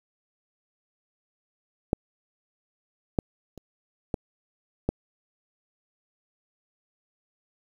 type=clicks; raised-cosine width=2 ms; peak=-8 / -9 / -29 / -13 / -10 dBFS; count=5; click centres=1.931 / 3.188 / 3.577 / 4.142 / 4.89 s; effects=8-bit